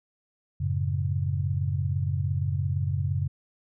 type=chord; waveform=sine; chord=F# minor; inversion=none; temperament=equal; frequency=92.5 / 110 / 138.59 Hz; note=F#2 / A2 / C#3; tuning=0 / 0 / 0 cents; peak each=-27 / -32 / -28 dBFS; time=0.6-3.28 s; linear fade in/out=10 ms; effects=none